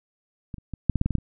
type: clicks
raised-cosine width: 5 ms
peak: -21 / -30 / -20 / -6 / -10 / -8 / -11 / -14 / -7 / -30 dBFS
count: 10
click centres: 0.542 / 0.583 / 0.737 / 0.897 / 0.957 / 1.014 / 1.06 / 1.107 / 1.153 / 1.184 s
effects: none